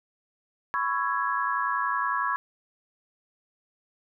sine chord, C# minor seventh, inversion third, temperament just, 997.9 / 1108.7 / 1330.5 / 1663.1 Hz, B5 / C#6 / E6 / G#6, +18 / 0 / +16 / +2 cents, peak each -30 / -28 / -33 / -30 dBFS, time 0.74-2.36 s, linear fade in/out 0 ms, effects none

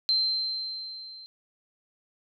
sine tone with level ramp, 4119 Hz, C8, 28 cents flat, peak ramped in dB -20 to -43 dBFS, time 0.09-1.26 s, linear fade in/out 0 ms, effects none

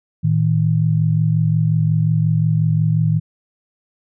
sine tone pair together, 112.2 / 157.8 Hz, A2 / D#3, +34 / +25 cents, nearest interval tritone, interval 591 cents, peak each -17 / -15 dBFS, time 0.23-3.2 s, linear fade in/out 20 ms, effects none

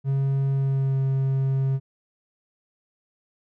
triangle tone with pitch glide, 136.6 to 134.49 Hz, C#3 to C3, -25 to +48 cents, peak -18 dBFS, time 0.04-1.8 s, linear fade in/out 50 ms, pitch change -27 cents, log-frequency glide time 0.52-0.99 s, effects none

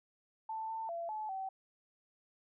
sine tone with pitch steps, 884 / 893 / 678 / 861 / 767 Hz, A5 / A5 / E5 / A5 / G5, +8 / +25 / +49 / -38 / -38 cents, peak -37 dBFS, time 0.49-1.49 s, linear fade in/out 5 ms, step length 200 ms, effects none

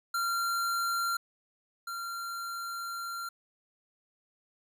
square tone pair in turn, 1378 / 1378 Hz, F6 / F6, -24 / -24 cents, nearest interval unison, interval 0 cents, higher neither, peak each -29 / -36 dBFS, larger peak first, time 0.14-1.17 / 1.87-3.29 s, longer second, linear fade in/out 5 ms, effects none

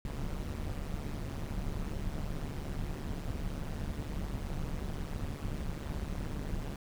brown noise with amplitude modulation, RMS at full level -33 dBFS, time 0.05-6.76 s, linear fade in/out 2 ms, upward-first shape sine, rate 146 Hz, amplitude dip 85%, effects none

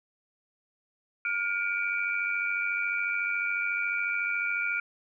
sine tone cluster, 1420 / 2301 / 2395 Hz, F6 / D7 / D7, +28 / -36 / +33 cents, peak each -30 / -31 / -33 dBFS, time 1.25-4.8 s, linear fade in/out 2 ms, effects none

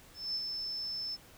sine tone with ADSR envelope, 5274 Hz, E8, in tune, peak -31 dBFS, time 0.14-1.17 s, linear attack 210 ms, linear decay 47 ms, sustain -4 dB, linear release 29 ms, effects pink hiss -57 dBFS RMS until 1.37 s

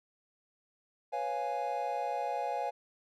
triangle chord, C# dominant seventh, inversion third, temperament equal, 493.9 / 554.4 / 698.5 / 830.6 Hz, B4 / C#5 / E#5 / G#5, 0 / 0 / 0 / 0 cents, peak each -39 / -37 / -35 / -33 dBFS, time 1.12-2.71 s, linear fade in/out 20 ms, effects none

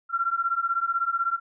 sine beating tone pair, 1359 / 1375 Hz, F6 / F6, -48 / -27 cents, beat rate 16 Hz, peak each -26 dBFS, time 0.09-1.4 s, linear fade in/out 50 ms, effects none

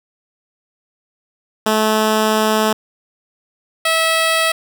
10% pulse tone pair in turn, 216.8 / 649.7 Hz, A3 / E5, -25 / -25 cents, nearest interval octave + perfect fifth, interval 1900 cents, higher second, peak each -5 dBFS, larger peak neither, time 1.66-2.73 / 3.85-4.52 s, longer first, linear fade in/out 5 ms, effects none

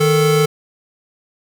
square tone pair together, 155.56 / 440 Hz, D#3 / A4, 0 / 0 cents, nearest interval octave + tritone, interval 1800 cents, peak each -16 / -14 dBFS, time 0-0.46 s, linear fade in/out 10 ms, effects none

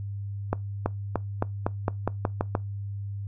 accelerating click train, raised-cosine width 1 ms, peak -10 dBFS, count 10, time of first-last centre 0.53-2.552 s, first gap 330 ms, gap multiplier 0.9, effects noise-tail reverb RT60 0.2 s tail -22 dB re dry + added 100 Hz sine -31 dBFS peak until 3.27 s

